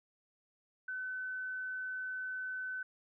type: tone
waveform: sine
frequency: 1514 Hz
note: F#6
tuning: 39 cents sharp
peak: -37 dBFS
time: 0.88-2.83 s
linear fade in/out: 5 ms
effects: none